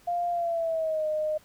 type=tone with pitch glide; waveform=sine; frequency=698.5 to 615.1 Hz; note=F5 to D#5; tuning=0 to -20 cents; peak=-25 dBFS; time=0.07-1.38 s; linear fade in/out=10 ms; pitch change=-220 cents; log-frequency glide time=0.31-1.07 s; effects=pink hiss -58 dBFS RMS until 1.44 s